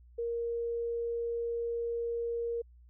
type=tone; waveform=sine; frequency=468.2 Hz; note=A#4; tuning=8 cents sharp; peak=-31 dBFS; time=0.18-2.62 s; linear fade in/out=10 ms; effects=added 60 Hz sine -54 dBFS peak until 2.89 s